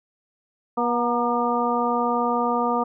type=harmonic tone with a mistuned harmonic; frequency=240.9 Hz; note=B3; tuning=43 cents flat; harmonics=1 / 2 / 3 / 4 / 5; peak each=-26 / -26 / -26 / -26 / -26 dBFS; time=0.77-2.84 s; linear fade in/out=10 ms; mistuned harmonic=4; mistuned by=-48 cents; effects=none